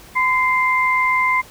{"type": "tone pair together", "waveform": "sine", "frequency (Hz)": [1019.1, 2093], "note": ["C6", "C7"], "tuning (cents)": [-46, 0], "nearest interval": "octave", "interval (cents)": 1246, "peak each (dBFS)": -17, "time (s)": [0.15, 1.42], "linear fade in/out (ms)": 20, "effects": ["pink hiss -43 dBFS RMS until 1.5 s"]}